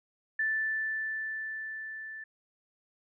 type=tone with level ramp; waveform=sine; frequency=1760 Hz; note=A6; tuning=in tune; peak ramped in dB=-26 to -40 dBFS; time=0.39-2.24 s; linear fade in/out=5 ms; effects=none